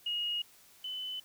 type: tone pair in turn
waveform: sine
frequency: 2875 / 3017 Hz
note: F7 / F#7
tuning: +50 / +33 cents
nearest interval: minor second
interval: 83 cents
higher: second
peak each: -31 / -36 dBFS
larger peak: first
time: 0.06-0.42 / 0.84-1.2 s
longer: neither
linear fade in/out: 5 ms
effects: white hiss -60 dBFS RMS until 1.24 s